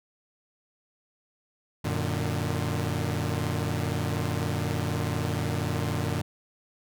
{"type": "chord", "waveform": "sawtooth", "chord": "Gb augmented", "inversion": "none", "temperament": "equal with one note detuned", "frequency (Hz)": [92.5, 116.54, 149.66], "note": ["Gb2", "Bb2", "D3"], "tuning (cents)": [0, 0, 33], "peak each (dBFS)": -27, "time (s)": [1.84, 6.22], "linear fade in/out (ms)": 10, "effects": []}